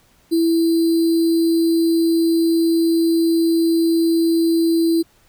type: tone with sample-and-hold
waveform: sine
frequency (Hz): 330.7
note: E4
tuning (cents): +6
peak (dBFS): -13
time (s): 0.31-5.03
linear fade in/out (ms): 20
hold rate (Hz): 4410
effects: pink hiss -56 dBFS RMS until 5.28 s